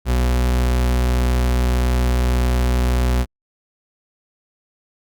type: tone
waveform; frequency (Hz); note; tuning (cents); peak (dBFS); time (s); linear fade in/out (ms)
40% pulse; 61.74; B1; 0; -14; 0.05-3.26; 50
effects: Opus 48 kbps